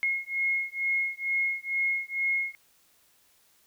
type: beating tone pair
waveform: sine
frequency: 2158 / 2160.2 Hz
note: C#7 / C#7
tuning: -47 / -45 cents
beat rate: 2.2 Hz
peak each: -29 dBFS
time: 0.03-2.55 s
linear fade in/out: 0 ms
effects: white hiss -64 dBFS RMS until 3.66 s